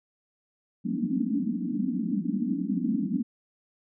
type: band-pass noise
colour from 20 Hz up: pink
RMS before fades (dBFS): -28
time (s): 0.84-3.23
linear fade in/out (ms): 20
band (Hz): 180 to 300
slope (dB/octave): 96
effects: none